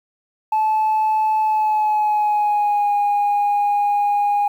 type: tone with pitch glide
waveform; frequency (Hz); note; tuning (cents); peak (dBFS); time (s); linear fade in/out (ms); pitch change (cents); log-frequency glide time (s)
sine; 867 to 819.8; A5 to G#5; -26 to -23; -13; 0.52-4.48; 5; -97; 1.41-2.93
effects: tanh soft clip ceiling -13 dBFS + 8-bit